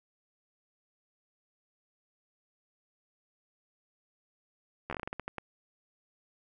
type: slowing click train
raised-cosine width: 0.5 ms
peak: -21 dBFS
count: 12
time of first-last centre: 4.9-5.383 s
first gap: 12 ms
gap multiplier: 1.24
effects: none